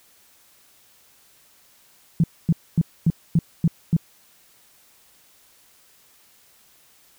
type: tone bursts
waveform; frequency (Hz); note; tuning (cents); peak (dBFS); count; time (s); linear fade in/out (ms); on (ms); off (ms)
sine; 164.81; E3; 0; -13; 7; 2.2-3.966; 2; 38; 250
effects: white hiss -56 dBFS RMS until 7.18 s